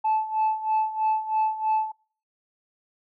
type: tone with tremolo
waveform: sine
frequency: 871 Hz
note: A5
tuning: 18 cents flat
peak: -17 dBFS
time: 0.04-1.92 s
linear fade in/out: 10 ms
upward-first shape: sine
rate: 3.1 Hz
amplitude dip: 80%
effects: noise-tail reverb RT60 0.5 s tail -26 dB re dry + tanh soft clip ceiling -17 dBFS